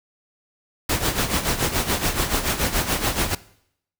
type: noise with tremolo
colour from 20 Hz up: pink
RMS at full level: -20 dBFS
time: 0.89-3.35 s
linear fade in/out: 5 ms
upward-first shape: sine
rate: 7 Hz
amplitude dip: 70%
effects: noise-tail reverb RT60 0.7 s tail -19 dB re dry